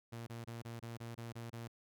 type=tone bursts; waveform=sawtooth; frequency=116.54 Hz; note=A#2; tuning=in tune; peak=-40 dBFS; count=9; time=0.12-1.678 s; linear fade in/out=10 ms; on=150 ms; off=26 ms; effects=none